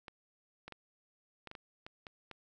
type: clicks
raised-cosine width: 0.3 ms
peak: -30 dBFS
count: 9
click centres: 0.082 / 0.68 / 0.723 / 1.473 / 1.514 / 1.552 / 1.865 / 2.068 / 2.313 s
effects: none